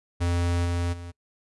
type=tone with level steps; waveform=square; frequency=86.8 Hz; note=F2; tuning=10 cents flat; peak=-23 / -25 / -37 dBFS; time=0.2-1.12 s; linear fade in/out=20 ms; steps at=0.64 / 0.92 s; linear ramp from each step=20 ms; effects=noise-tail reverb RT60 0.1 s tail -23 dB re dry + resampled to 24000 Hz